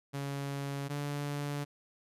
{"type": "tone pair in turn", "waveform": "sawtooth", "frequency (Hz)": [140, 144.35], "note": ["C#3", "D3"], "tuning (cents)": [18, -30], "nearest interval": "minor second", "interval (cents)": 52, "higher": "second", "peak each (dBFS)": [-31, -30], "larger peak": "second", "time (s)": [[0.13, 0.89], [0.89, 1.65]], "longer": "neither", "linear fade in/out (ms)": 20, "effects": ["resampled to 32000 Hz"]}